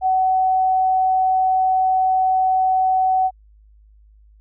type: tone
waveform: sine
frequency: 752 Hz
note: F#5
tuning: 28 cents sharp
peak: -14 dBFS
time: 0.01-3.31 s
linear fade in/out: 50 ms
effects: added 52 Hz sine -47 dBFS peak until 4.4 s